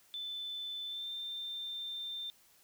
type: tone with pitch glide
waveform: sine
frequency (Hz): 3520 to 3584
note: A7 to A7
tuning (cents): 0 to +31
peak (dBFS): -38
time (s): 0.14-2.3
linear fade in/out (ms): 0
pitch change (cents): +31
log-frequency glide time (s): 0.86-1.1
effects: white hiss -65 dBFS RMS until 2.63 s